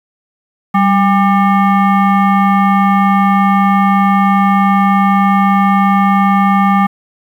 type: tone with frequency modulation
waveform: sine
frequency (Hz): 194.7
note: G3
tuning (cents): -12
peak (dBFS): -7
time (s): 0.74-6.87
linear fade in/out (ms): 10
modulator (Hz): 998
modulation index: 1.1
effects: 7-bit